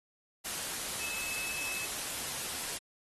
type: tone in noise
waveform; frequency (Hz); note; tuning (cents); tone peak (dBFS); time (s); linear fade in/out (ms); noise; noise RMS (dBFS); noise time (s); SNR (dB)
sine; 2600; E7; -24; -39; 0.99-1.86; 20; white; -37; 0.44-2.79; -5
effects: AAC 32 kbps